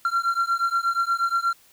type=beating tone pair; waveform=triangle; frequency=1367 / 1375.4 Hz; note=F6 / F6; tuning=-37 / -27 cents; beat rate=8.4 Hz; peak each=-22 dBFS; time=0.05-1.53 s; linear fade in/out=2 ms; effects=white hiss -56 dBFS RMS until 1.72 s